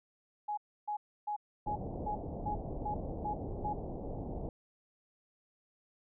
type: tone bursts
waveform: sine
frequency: 836 Hz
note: G#5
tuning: 11 cents sharp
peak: -33 dBFS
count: 9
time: 0.48-3.735 s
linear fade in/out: 10 ms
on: 95 ms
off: 300 ms
type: low-pass noise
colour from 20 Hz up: pink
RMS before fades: -40 dBFS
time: 1.66-4.49 s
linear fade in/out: 2 ms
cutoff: 790 Hz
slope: 48 dB/octave
effects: none